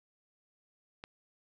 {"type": "click", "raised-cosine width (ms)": 0.3, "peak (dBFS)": -27, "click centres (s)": 1.039, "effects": []}